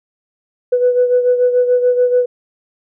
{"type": "beating tone pair", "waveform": "sine", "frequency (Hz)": [493.9, 500.8], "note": ["B4", "B4"], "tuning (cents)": [0, 24], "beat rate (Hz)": 6.9, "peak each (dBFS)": [-10, -17], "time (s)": [0.72, 2.26], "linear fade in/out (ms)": 10, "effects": ["tanh soft clip ceiling -4 dBFS"]}